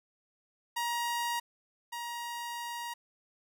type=tone pair in turn; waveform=sawtooth; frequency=947 / 947 Hz; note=A#5 / A#5; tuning=+27 / +27 cents; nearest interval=unison; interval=0 cents; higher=neither; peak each=-27 / -33 dBFS; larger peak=first; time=0.76-1.4 / 1.92-2.94 s; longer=second; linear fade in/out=10 ms; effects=none